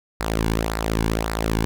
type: tone with flanger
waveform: sawtooth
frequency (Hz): 55.1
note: A1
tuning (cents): +3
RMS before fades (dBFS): -23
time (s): 0.2-1.65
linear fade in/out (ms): 0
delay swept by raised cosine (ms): 0.31 to 1.61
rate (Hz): 1.8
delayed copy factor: -0.65
effects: none